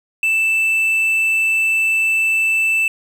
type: tone with quantisation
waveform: triangle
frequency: 2647 Hz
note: E7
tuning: 7 cents sharp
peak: -12 dBFS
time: 0.23-2.88 s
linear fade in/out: 2 ms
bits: 7
effects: none